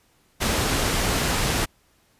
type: low-pass noise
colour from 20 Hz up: pink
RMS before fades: -23 dBFS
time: 0.4-1.66 s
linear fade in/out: 20 ms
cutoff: 11000 Hz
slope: 12 dB/octave
effects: pink hiss -62 dBFS RMS until 2.19 s + resampled to 32000 Hz